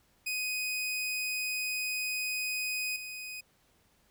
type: tone with level steps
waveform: sawtooth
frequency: 2500 Hz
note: D#7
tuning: 8 cents sharp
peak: -28 / -36 dBFS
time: 0.26-3.41 s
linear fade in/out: 10 ms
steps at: 2.96 s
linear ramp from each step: 2 ms
effects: pink hiss -68 dBFS RMS until 4.1 s